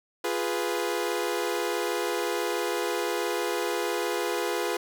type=chord; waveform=sawtooth; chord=F diminished; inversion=none; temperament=equal; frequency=349.2 / 415.3 / 493.9 Hz; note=F4 / Ab4 / Cb5; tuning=0 / 0 / 0 cents; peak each=-27 dBFS; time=0.24-4.77 s; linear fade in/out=5 ms; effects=none